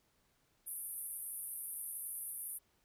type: band-pass noise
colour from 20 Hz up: white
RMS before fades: -44 dBFS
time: 0.66-2.59 s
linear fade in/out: 20 ms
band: 9300 to 13000 Hz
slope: 96 dB/octave
effects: pink hiss -75 dBFS RMS until 2.84 s